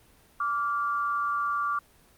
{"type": "tone pair together", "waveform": "sine", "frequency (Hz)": [1162.3, 1400], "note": ["D6", "F6"], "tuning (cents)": [-18, 4], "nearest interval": "minor third", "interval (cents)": 322, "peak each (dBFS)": [-26, -32], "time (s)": [0.4, 1.79], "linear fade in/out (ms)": 5, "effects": ["pink hiss -59 dBFS RMS until 2.17 s", "Opus 32 kbps"]}